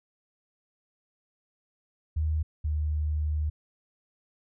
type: tone pair in turn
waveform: sine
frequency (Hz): 77.78 / 76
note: D#2 / D#2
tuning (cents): 0 / -40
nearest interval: unison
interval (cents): 40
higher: first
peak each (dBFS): -24 / -25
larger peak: first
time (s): 2.16-2.43 / 2.64-3.5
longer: second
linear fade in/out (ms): 10
effects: none